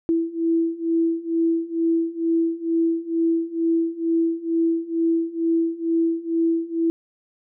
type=beating tone pair; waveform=sine; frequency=329.6 / 331.8 Hz; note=E4 / E4; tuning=0 / +11 cents; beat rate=2.2 Hz; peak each=-23 / -21 dBFS; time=0.09-6.9 s; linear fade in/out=0 ms; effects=none